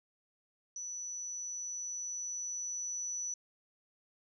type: tone with level ramp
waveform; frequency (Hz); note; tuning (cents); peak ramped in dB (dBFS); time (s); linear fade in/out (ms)
sine; 5940; F#8; +6; -39 to -35; 0.76-3.34; 2
effects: none